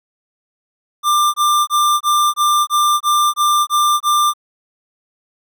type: tone bursts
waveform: square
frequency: 1190 Hz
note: D6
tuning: 22 cents sharp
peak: -12 dBFS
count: 10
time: 1.03-4.337 s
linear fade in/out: 50 ms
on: 310 ms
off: 23 ms
effects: none